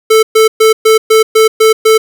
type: tone bursts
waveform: square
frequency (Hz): 440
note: A4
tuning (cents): 0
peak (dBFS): -4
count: 8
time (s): 0.1-1.98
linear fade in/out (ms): 10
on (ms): 130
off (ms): 120
effects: none